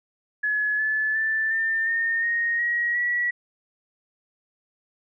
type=tone with pitch steps; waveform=sine; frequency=1700 / 1731.7 / 1764 / 1796.9 / 1830.5 / 1864.6 / 1899.4 / 1934.8 Hz; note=G#6 / A6 / A6 / A6 / A#6 / A#6 / A#6 / B6; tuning=+40 / -28 / +4 / +36 / -32 / 0 / +32 / -36 cents; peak=-21 dBFS; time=0.43-3.31 s; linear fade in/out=10 ms; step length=360 ms; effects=none